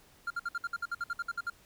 triangle tone bursts, 1395 Hz, F6, 2 cents flat, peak -29 dBFS, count 14, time 0.27-1.5 s, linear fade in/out 5 ms, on 34 ms, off 58 ms, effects pink hiss -61 dBFS RMS until 1.65 s

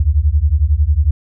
sine beating tone pair, 69 / 80 Hz, C#2 / D#2, -7 / +49 cents, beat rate 11 Hz, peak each -13 dBFS, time 0-1.11 s, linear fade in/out 5 ms, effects none

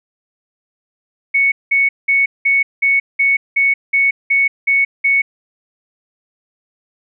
sine tone bursts, 2217 Hz, C#7, in tune, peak -10 dBFS, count 11, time 1.34-5.22 s, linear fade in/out 10 ms, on 180 ms, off 190 ms, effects none

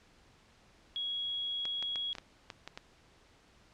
sine tone, 3322 Hz, G#7, in tune, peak -33 dBFS, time 0.96-2.13 s, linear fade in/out 0 ms
clicks, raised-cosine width 0.2 ms, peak -24 dBFS, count 8, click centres 1.654 / 1.826 / 1.958 / 2.152 / 2.184 / 2.502 / 2.676 / 2.775 s
effects pink hiss -63 dBFS RMS until 3.73 s + low-pass 6000 Hz 12 dB/octave

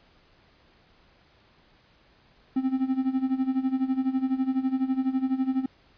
triangle tone with tremolo, 262.4 Hz, C4, 5 cents sharp, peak -18 dBFS, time 2.56-5.66 s, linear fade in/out 5 ms, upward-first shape sine, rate 12 Hz, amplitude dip 80%, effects pink hiss -60 dBFS RMS until 5.97 s + resampled to 11025 Hz

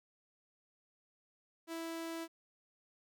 sawtooth tone, 329.6 Hz, E4, in tune, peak -36 dBFS, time 1.67-2.28 s, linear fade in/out 50 ms, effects none

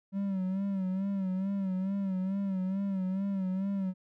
triangle tone with vibrato, 192 Hz, G3, 36 cents flat, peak -27 dBFS, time 0.12-3.94 s, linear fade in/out 50 ms, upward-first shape sine, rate 2.3 Hz, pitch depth 65 cents each way, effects none

